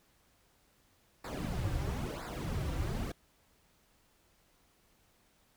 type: noise with flanger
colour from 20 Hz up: brown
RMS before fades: -36 dBFS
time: 1.24-3.12 s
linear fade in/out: 5 ms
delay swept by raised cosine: 0.32 to 4.82 ms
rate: 1 Hz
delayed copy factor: -0.85
effects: pink hiss -69 dBFS RMS until 5.56 s